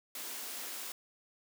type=high-pass noise; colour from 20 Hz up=white; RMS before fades=-42 dBFS; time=0.15-0.92 s; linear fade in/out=2 ms; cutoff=210 Hz; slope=96 dB/octave; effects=none